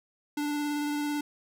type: tone with vibrato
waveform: square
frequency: 293.7 Hz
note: D4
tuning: in tune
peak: -29 dBFS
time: 0.37-1.21 s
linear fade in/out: 5 ms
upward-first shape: square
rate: 18 Hz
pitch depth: 10 cents each way
effects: none